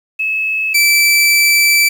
sine / sawtooth tone pair in turn, 2592 / 2324 Hz, E7 / D7, -30 / -19 cents, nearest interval major second, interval 189 cents, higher first, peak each -14 / -5 dBFS, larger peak second, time 0.19-0.74 / 0.74-1.89 s, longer second, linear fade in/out 10 ms, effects 7-bit

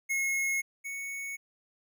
square tone pair in turn, 2169 / 2218 Hz, C#7 / C#7, -38 / 0 cents, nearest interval unison, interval 38 cents, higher second, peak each -28 / -36 dBFS, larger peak first, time 0.09-0.62 / 0.84-1.37 s, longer neither, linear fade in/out 20 ms, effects none

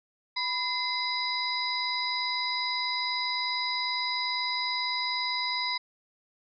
harmonic tone with a mistuned harmonic, 987.8 Hz, B5, in tune, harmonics 1 / 2 / 4 / 5, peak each -33 / -33 / -33 / -33 dBFS, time 0.36-5.78 s, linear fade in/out 10 ms, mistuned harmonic 2, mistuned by +76 cents, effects none

